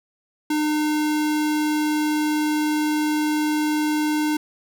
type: tone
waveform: square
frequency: 303.3 Hz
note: D#4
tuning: 44 cents flat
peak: -20 dBFS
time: 0.5-4.37 s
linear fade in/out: 5 ms
effects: none